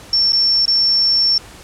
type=tone with dropouts; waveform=sine; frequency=5430 Hz; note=F8; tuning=50 cents flat; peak=-11 dBFS; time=0.13-1.38 s; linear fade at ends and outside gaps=2 ms; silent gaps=0.322-0.33 / 0.655-0.679 s; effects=pink hiss -39 dBFS RMS until 1.63 s + low-pass 10000 Hz 12 dB/octave